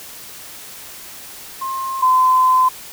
sine tone pair in turn, 1062 / 1024.4 Hz, C6 / C6, +25 / -37 cents, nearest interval minor second, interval 62 cents, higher first, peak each -21 / -10 dBFS, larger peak second, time 1.61-2.02 / 2.02-2.69 s, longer second, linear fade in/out 10 ms, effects white hiss -36 dBFS RMS until 2.92 s

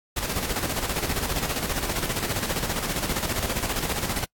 pink noise with tremolo, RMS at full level -26 dBFS, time 0.16-4.25 s, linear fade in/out 10 ms, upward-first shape square, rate 15 Hz, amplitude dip 50%, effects noise-tail reverb RT60 0.1 s tail -26 dB re dry + AAC 64 kbps

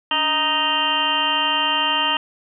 harmonic tone with a mistuned harmonic, 311.1 Hz, D#4, in tune, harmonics 1 / 2 / 3 / 4 / 5 / 6 / 8 / 9 / 10, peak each -33 / -33 / -23 / -26 / -33 / -28 / -34 / -22 / -23 dBFS, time 0.11-2.17 s, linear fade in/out 2 ms, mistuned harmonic 1, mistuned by -130 cents, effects none

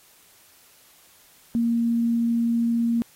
sine tone, 233.1 Hz, A#3, in tune, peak -19 dBFS, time 1.55-3.02 s, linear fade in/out 0 ms, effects white hiss -55 dBFS RMS until 3.15 s + AAC 48 kbps

